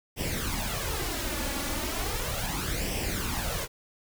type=noise with flanger; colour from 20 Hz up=pink; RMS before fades=-31 dBFS; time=0.16-3.68 s; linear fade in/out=50 ms; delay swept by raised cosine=0.36 to 3.56 ms; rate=0.36 Hz; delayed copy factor=+0.65; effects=none